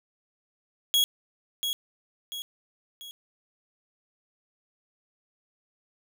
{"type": "tone with echo", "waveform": "40% pulse", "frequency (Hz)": 3322, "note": "G#7", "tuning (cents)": 0, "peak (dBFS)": -19, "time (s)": [0.94, 1.04], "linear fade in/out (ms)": 0, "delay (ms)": 690, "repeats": 3, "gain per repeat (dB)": -7, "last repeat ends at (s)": 3.11, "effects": []}